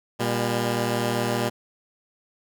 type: tone pair together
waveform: 10% pulse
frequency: 118.91 / 200.8 Hz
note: A#2 / G3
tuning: +35 / +42 cents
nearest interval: major sixth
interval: 907 cents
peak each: -16 / -19 dBFS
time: 0.19-1.5 s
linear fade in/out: 20 ms
effects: none